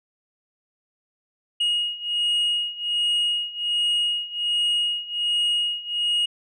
sine beating tone pair, 2876 / 2877.3 Hz, F#7 / F#7, -50 / -49 cents, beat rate 1.3 Hz, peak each -23 / -21 dBFS, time 1.6-6.26 s, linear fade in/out 10 ms, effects tanh soft clip ceiling -18 dBFS

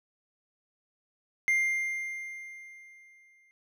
triangle tone with exponential decay, 2100 Hz, C7, 6 cents sharp, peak -20 dBFS, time 1.48-3.51 s, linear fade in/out 0 ms, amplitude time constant 440 ms, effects none

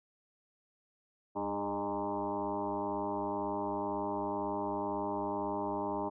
sine tone with frequency modulation, 610 Hz, D#5, 34 cents flat, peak -32 dBFS, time 1.35-6.1 s, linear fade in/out 20 ms, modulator 102 Hz, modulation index 3.9, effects none

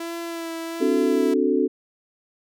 sawtooth tone with vibrato, 333.5 Hz, E4, 20 cents sharp, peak -25 dBFS, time 0-1.34 s, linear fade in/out 5 ms, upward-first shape sine, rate 1.3 Hz, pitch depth 22 cents each way
sine chord, D dominant seventh, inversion third, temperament equal, 261.6 / 293.7 / 370 / 440 Hz, C4 / D4 / F#4 / A4, 0 / 0 / 0 / 0 cents, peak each -23 dBFS, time 0.8-1.68 s, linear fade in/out 20 ms
effects none

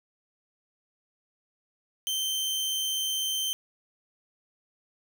sawtooth tone, 3112 Hz, G7, 13 cents flat, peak -24 dBFS, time 2.07-3.53 s, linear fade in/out 0 ms, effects none

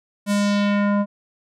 square tone with low-pass filter sweep, 203.7 Hz, G#3, 33 cents flat, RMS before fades -19 dBFS, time 0.26-1.06 s, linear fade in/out 50 ms, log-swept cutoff 12000 to 850 Hz, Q 1.4, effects none

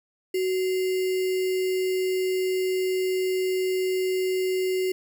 sine tone with sample-and-hold, 372.8 Hz, F#4, 13 cents sharp, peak -22 dBFS, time 0.34-4.92 s, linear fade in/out 5 ms, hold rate 2450 Hz, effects none

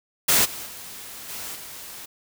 white noise with level steps, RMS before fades -18 / -35 / -39 / -34 / -39 dBFS, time 0.28-2.06 s, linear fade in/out 10 ms, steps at 0.44 / 0.65 / 1.28 / 1.54 s, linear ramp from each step 20 ms, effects none

